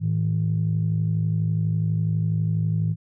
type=tone pair together; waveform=sine; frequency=108.56 / 160.7 Hz; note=A2 / E3; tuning=-23 / -44 cents; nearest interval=perfect fifth; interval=679 cents; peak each=-22 dBFS; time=0-2.96 s; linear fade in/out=50 ms; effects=tanh soft clip ceiling -13 dBFS